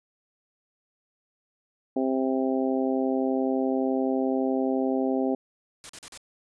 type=harmonic tone; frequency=131.7 Hz; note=C3; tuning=12 cents sharp; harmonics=2 / 3 / 4 / 5 / 6; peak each=-25 / -29 / -31 / -33 / -35 dBFS; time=1.96-5.35 s; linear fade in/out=5 ms
type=noise bursts; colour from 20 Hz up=white; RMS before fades=-41 dBFS; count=4; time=5.84-6.175 s; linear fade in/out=0 ms; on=53 ms; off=41 ms
effects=resampled to 22050 Hz